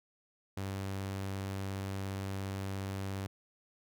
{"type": "tone", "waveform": "sawtooth", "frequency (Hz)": 97.2, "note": "G2", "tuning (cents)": -14, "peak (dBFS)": -32, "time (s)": [0.57, 3.27], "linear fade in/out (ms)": 5, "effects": []}